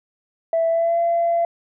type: tone with pitch glide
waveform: sine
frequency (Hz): 660 to 680.5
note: E5 to F5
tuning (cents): +2 to -45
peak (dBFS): -15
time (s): 0.53-1.45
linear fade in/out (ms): 2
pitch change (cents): +53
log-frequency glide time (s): 0.68-0.99
effects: tanh soft clip ceiling -12 dBFS